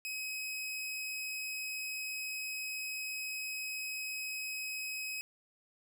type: tone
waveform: sawtooth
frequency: 2541 Hz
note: D#7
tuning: 36 cents sharp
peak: -34 dBFS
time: 0.05-5.21 s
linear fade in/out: 0 ms
effects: none